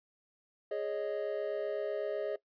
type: chord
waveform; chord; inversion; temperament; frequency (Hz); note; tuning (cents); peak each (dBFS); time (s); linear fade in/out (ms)
triangle; Ab suspended fourth; none; equal; 415.3 / 554.4 / 622.3; Ab4 / Db5 / Eb5; 0 / 0 / 0; -35 / -36 / -35; 0.71-2.36; 5
effects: noise-tail reverb RT60 0.1 s tail -19 dB re dry + resampled to 11025 Hz